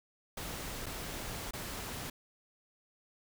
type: noise with dropouts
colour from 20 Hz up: pink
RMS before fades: -41 dBFS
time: 0.37-2.1 s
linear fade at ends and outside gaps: 5 ms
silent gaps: 0.86-0.864 / 1.51-1.534 s
effects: none